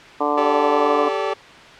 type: harmonic tone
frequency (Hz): 146.83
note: D3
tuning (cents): 0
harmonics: 2 / 3 / 4 / 5 / 6 / 7 / 8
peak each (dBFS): -25 / -25 / -25 / -25 / -25 / -25 / -25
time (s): 0.2-1.09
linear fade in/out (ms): 10
type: chord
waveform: 25% pulse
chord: G suspended second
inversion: none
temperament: equal with one note detuned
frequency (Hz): 392 / 440 / 575.9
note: G4 / A4 / D5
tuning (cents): 0 / 0 / -34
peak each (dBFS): -21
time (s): 0.37-1.34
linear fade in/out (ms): 10
effects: white hiss -41 dBFS RMS until 1.79 s + low-pass 3000 Hz 12 dB/octave